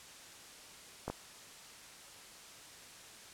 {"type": "clicks", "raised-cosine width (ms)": 1, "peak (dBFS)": -23, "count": 2, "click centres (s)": [1.08, 1.1], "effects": ["white hiss -53 dBFS RMS until 3.33 s", "low-pass 9000 Hz 12 dB/octave"]}